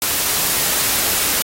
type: noise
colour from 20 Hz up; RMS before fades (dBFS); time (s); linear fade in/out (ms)
white; -18; 0.02-1.42; 0
effects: AAC 48 kbps